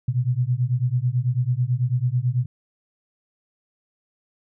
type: beating tone pair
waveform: sine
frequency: 120 / 129.1 Hz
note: B2 / C3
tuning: -49 / -23 cents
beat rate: 9.1 Hz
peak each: -22 dBFS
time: 0.08-2.46 s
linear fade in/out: 5 ms
effects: none